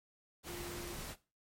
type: tone in noise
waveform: sine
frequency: 349.2 Hz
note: F4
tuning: in tune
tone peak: -45 dBFS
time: 0.45-0.98 s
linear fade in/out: 50 ms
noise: pink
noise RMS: -45 dBFS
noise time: 0.43-1.16 s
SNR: -3 dB
effects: noise-tail reverb RT60 0.3 s tail -17 dB re dry + MP3 64 kbps